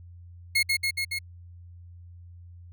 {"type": "tone with echo", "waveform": "30% pulse", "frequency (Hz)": 2162, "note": "C#7", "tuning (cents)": -44, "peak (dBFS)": -17, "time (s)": [0.55, 0.63], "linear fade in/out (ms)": 10, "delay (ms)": 140, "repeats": 4, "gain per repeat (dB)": -2, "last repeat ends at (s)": 1.19, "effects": ["added 87 Hz sine -44 dBFS peak until 2.72 s"]}